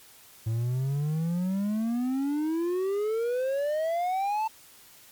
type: exponential sweep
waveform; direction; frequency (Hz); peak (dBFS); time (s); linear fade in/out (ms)
triangle; up; 109.5 to 896; -23; 0.46-4.48; 10
effects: white hiss -53 dBFS RMS until 5.11 s + MP3 96 kbps